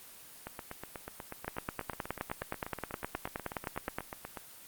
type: two click trains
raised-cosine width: 0.5 ms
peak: -18 / -24 dBFS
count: 25 / 33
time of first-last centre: 1.48-3.985 / 0.47-4.372 s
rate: 9.58 / 8.2 Hz
effects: white hiss -52 dBFS RMS until 4.67 s + Opus 24 kbps